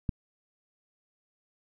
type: click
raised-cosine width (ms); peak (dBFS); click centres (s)
5; -16; 0.092
effects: none